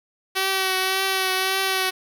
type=tone with vibrato; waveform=5% pulse; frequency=380 Hz; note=F#4; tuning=46 cents sharp; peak=-9 dBFS; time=0.35-1.91 s; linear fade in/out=20 ms; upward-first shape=triangle; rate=1.8 Hz; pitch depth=27 cents each way; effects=none